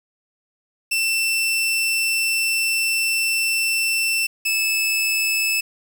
sawtooth tone pair in turn, 2680 / 2614 Hz, E7 / E7, +28 / -15 cents, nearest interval unison, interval 43 cents, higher first, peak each -15 dBFS, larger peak neither, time 0.91-4.27 / 4.45-5.61 s, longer first, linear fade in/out 10 ms, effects 7-bit

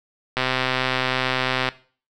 click train, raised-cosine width 0.3 ms, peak -5 dBFS, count 171, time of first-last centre 0.37-1.688 s, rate 129 Hz, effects noise-tail reverb RT60 0.4 s tail -17 dB re dry

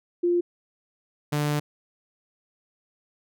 sine / sawtooth tone pair in turn, 349.2 / 147.93 Hz, F4 / D3, 0 / +13 cents, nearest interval octave + minor third, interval 1487 cents, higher first, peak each -19 dBFS, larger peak neither, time 0.23-0.41 / 1.32-1.6 s, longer second, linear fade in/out 10 ms, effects none

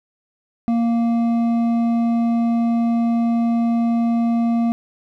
sine tone with hard clipping, 232.7 Hz, A#3, 3 cents flat, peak -17 dBFS, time 0.68-4.72 s, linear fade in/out 0 ms, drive 7 dB, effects none

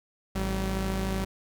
sawtooth tone pair together, 53.51 / 191.4 Hz, A1 / G3, -48 / -41 cents, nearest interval octave + minor seventh, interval 2207 cents, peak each -26 dBFS, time 0.35-1.25 s, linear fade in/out 10 ms, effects none

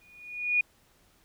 sine tone with exponential growth, 2452 Hz, D#7, 26 cents flat, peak -19 dBFS, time 0.01-0.61 s, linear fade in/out 5 ms, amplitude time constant 130 ms, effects pink hiss -64 dBFS RMS until 1.24 s

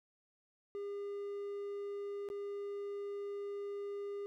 triangle tone with dropouts, 404.3 Hz, G#4, 46 cents flat, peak -37 dBFS, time 0.75-4.26 s, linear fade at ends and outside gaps 0 ms, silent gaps 2.288-2.301 s, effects none

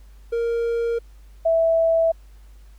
triangle / sine tone pair in turn, 466.2 / 657 Hz, A#4 / E5, 0 / -6 cents, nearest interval tritone, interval 594 cents, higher second, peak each -18 / -15 dBFS, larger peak second, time 0.32-0.99 / 1.45-2.12 s, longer neither, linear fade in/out 10 ms, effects added 50 Hz sine -43 dBFS peak until 2.78 s + pink hiss -60 dBFS RMS until 2.78 s

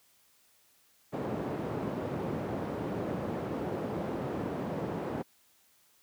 white band-pass noise, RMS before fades -35 dBFS, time 1.12-5.23 s, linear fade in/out 20 ms, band 110 to 470 Hz, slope 12 dB/octave, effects white hiss -66 dBFS RMS until 6.02 s + high-pass 60 Hz 12 dB/octave

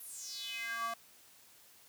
square tone with high-pass filter sweep, 230.5 Hz, A#3, 19 cents flat, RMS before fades -41 dBFS, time 0-0.94 s, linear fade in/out 5 ms, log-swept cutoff 12000 to 860 Hz, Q 5, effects white hiss -61 dBFS RMS until 1.88 s + high-pass 80 Hz 12 dB/octave

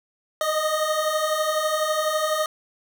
25% pulse beating tone pair, 611 / 623 Hz, D#5 / D#5, -32 / +2 cents, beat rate 12 Hz, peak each -23 / -19 dBFS, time 0.41-2.46 s, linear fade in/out 2 ms, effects none

